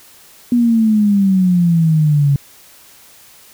sine exponential sweep, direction down, 244.2 to 138.59 Hz, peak -9 dBFS, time 0.52-2.36 s, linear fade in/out 2 ms, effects white hiss -44 dBFS RMS until 3.53 s

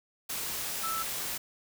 sine tone in noise, 1318.5 Hz, E6, in tune, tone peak -32 dBFS, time 0.83-1.03 s, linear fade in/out 10 ms, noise white, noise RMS -35 dBFS, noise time 0.29-1.38 s, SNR 0 dB, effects none

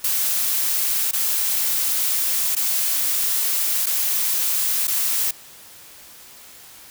blue noise with dropouts, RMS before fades -21 dBFS, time 0.04-5.31 s, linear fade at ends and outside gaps 5 ms, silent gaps 1.112-1.132 / 2.552-2.564 / 3.86-3.866 / 4.872-4.878 s, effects white hiss -44 dBFS RMS until 6.9 s

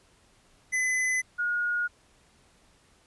square / sine tone pair in turn, 2018 / 1438.5 Hz, B6 / F#6, +37 / -49 cents, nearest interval tritone, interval 586 cents, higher first, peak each -25 dBFS, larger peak neither, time 0.72-1.22 / 1.38-1.88 s, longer neither, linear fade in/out 20 ms, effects pink hiss -62 dBFS RMS until 3.06 s + resampled to 24000 Hz

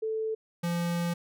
sine / square tone pair in turn, 440 / 171.91 Hz, A4 / F3, 0 / -27 cents, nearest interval octave + major third, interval 1627 cents, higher first, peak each -28 dBFS, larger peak neither, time 0.02-0.35 / 0.63-1.14 s, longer second, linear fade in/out 10 ms, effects none

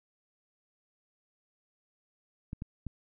clicks, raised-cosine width 5 ms, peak -25 dBFS, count 3, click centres 2.531 / 2.621 / 2.867 s, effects none

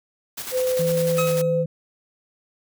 white noise with tremolo, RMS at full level -31 dBFS, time 0.37-1.42 s, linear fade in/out 10 ms, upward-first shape square, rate 10 Hz, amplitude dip 45%
sine tone, 510 Hz, C5, 44 cents flat, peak -19 dBFS, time 0.51-1.66 s, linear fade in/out 50 ms
sine tone with pitch glide, 163.8 to 159.51 Hz, E3 to D#3, -11 to +43 cents, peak -24 dBFS, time 0.79-1.66 s, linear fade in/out 5 ms, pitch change -46 cents, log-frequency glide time 1.11-1.33 s
25% pulse tone with exponential decay, 1274 Hz, D#6, 41 cents sharp, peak -18 dBFS, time 1.18-1.64 s, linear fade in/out 5 ms, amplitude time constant 100 ms
effects none

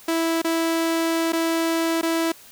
sawtooth tone with dropouts, 329 Hz, E4, 3 cents flat, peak -16 dBFS, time 0.08-2.32 s, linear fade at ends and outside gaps 5 ms, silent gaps 0.418-0.445 / 1.323-1.331 / 2.014-2.029 s, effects white hiss -47 dBFS RMS until 2.51 s

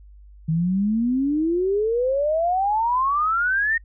sine exponential sweep, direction up, 155.56 to 1864.7 Hz, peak -18 dBFS, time 0.48-3.78 s, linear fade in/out 10 ms, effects noise-tail reverb RT60 0.1 s tail -25 dB re dry + added 50 Hz sine -43 dBFS peak until 3.84 s

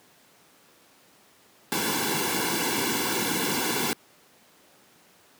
pink noise with comb filter, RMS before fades -26 dBFS, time 1.72-3.93 s, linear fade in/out 0 ms, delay 1.6 ms, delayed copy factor -0.8, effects pink hiss -57 dBFS RMS until 5.39 s + high-pass 200 Hz 12 dB/octave

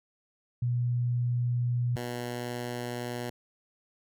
sine / 10% pulse tone pair in turn, 121.6 / 121.6 Hz, B2 / B2, -26 / -26 cents, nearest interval unison, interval 0 cents, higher neither, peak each -25 dBFS, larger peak neither, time 0.62-1.96 / 1.96-3.3 s, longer neither, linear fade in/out 5 ms, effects none

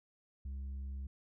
sine tone with tanh clipping, 67.5 Hz, C#2, 45 cents flat, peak -40 dBFS, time 0.45-1.07 s, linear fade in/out 5 ms, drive 4 dB, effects none

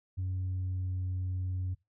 sine tone with pitch glide, 92.9 to 92.1 Hz, F#2 to F#2, +7 to -7 cents, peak -29 dBFS, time 0.17-1.75 s, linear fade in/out 20 ms, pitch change -14 cents, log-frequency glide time 0.28-1.02 s, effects noise-tail reverb RT60 0.2 s tail -21 dB re dry + tanh soft clip ceiling -29 dBFS

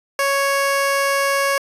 15% pulse tone, 554.4 Hz, C#5, in tune, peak -10 dBFS, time 0.19-1.58 s, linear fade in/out 2 ms, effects resampled to 32000 Hz

